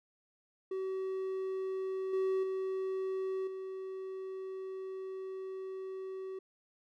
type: tone with level steps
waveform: triangle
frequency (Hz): 380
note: F#4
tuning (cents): +46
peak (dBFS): -32 / -27 / -31 / -37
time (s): 0.71-6.39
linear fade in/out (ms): 5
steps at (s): 2.13 / 2.43 / 3.47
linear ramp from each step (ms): 5
effects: none